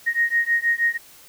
sine beating tone pair, 1864.7 / 1871 Hz, A#6 / A#6, 0 / +6 cents, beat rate 6.3 Hz, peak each -21 dBFS, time 0.06-0.98 s, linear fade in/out 20 ms, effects white hiss -48 dBFS RMS until 1.28 s

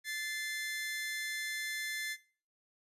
sawtooth tone pair together, 1746.5 / 2077 Hz, A6 / C7, -13 / -13 cents, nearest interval minor third, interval 300 cents, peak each -35 / -37 dBFS, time 0.04-2.17 s, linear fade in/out 50 ms, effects noise-tail reverb RT60 0.4 s tail -18 dB re dry + resampled to 32000 Hz

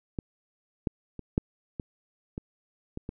clicks, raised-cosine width 3 ms, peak -18 / -13 / -25 / -10 / -20 / -21 / -22 / -22 dBFS, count 8, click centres 0.188 / 0.872 / 1.193 / 1.379 / 1.798 / 2.379 / 2.974 / 3.091 s, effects none

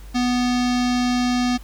square tone with low-pass filter, 246.9 Hz, B3, in tune, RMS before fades -20 dBFS, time 0.14-1.58 s, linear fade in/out 20 ms, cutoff 5300 Hz, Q 2, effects added 50 Hz sine -36 dBFS peak until 1.63 s + pink hiss -49 dBFS RMS until 1.63 s

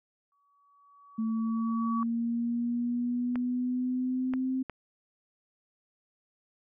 sine tone with exponential growth, 1135 Hz, C#6, 41 cents sharp, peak -30 dBFS, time 0.32-2.03 s, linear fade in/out 1 ms, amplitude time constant 370 ms
sine exponential sweep, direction up, 221.8 to 261.6 Hz, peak -27 dBFS, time 1.18-4.63 s, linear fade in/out 10 ms
clicks, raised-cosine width 0.5 ms, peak -23 dBFS, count 3, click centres 3.357 / 4.337 / 4.697 s
effects none

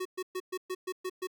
square tone bursts, 370 Hz, F#4, in tune, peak -33 dBFS, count 8, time 0-1.272 s, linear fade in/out 10 ms, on 54 ms, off 120 ms, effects none

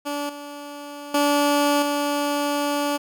15% pulse tone with level steps, 289.1 Hz, D4, 27 cents flat, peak -19 / -28 / -11 / -15 dBFS, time 0.05-2.98 s, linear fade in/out 20 ms, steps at 0.29 / 1.14 / 1.82 s, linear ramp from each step 5 ms, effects none

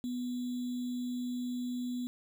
sine tone with sample-and-hold, 246.9 Hz, B3, in tune, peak -33 dBFS, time 0.04-2.07 s, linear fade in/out 0 ms, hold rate 3675 Hz, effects none

